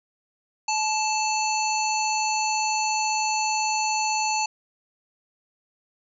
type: harmonic tone with a mistuned harmonic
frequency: 881 Hz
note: A5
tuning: 2 cents sharp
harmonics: 1 / 3 / 5 / 7 / 8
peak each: -24 / -29 / -31 / -32 / -33 dBFS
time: 0.68-4.46 s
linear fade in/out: 5 ms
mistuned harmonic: 1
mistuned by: -36 cents
effects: none